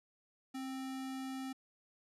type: tone with sample-and-hold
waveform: sine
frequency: 264.9 Hz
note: C4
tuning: 22 cents sharp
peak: -39 dBFS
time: 0.54-1.53 s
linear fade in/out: 10 ms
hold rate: 1050 Hz
effects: low-pass 12000 Hz 12 dB/octave